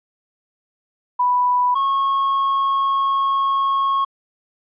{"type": "tone pair in turn", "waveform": ["sine", "triangle"], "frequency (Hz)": [987.8, 1094], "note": ["B5", "C#6"], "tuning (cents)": [0, -23], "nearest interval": "major second", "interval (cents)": 177, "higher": "second", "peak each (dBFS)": [-14, -14], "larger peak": "neither", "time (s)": [[1.19, 1.75], [1.75, 4.05]], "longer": "second", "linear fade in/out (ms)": 10, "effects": ["resampled to 8000 Hz"]}